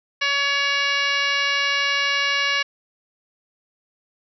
harmonic tone with a mistuned harmonic, 564 Hz, C#5, 30 cents sharp, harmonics 1 / 2 / 3 / 4 / 5 / 6 / 7 / 8 / 9 / 10, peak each -35 / -28 / -24 / -24 / -25 / -36 / -30 / -34 / -33 / -36 dBFS, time 0.21-2.63 s, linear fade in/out 10 ms, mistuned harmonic 8, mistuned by -40 cents, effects none

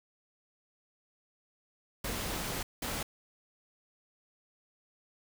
pink noise bursts at uneven times, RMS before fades -36 dBFS, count 2, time 2.04-2.63 / 2.82-3.03 s, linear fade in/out 5 ms, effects none

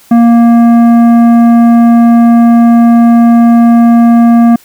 sine tone with tanh clipping, 233.9 Hz, A#3, 6 cents sharp, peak -3 dBFS, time 0.11-4.56 s, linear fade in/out 5 ms, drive 11 dB, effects white hiss -41 dBFS RMS until 4.64 s

